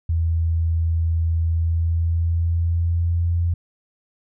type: tone with pitch glide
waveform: sine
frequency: 82.41 to 85.61 Hz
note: E2 to F2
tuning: 0 to -34 cents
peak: -17 dBFS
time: 0.09-3.54 s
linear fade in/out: 5 ms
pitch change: +66 cents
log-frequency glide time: 1.47-3.42 s
effects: none